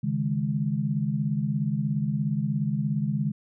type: chord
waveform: sine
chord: C# suspended second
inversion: none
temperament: equal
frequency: 138.59 / 155.56 / 207.7 Hz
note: C#3 / D#3 / G#3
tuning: 0 / 0 / 0 cents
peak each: -28 dBFS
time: 0.03-3.32 s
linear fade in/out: 10 ms
effects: none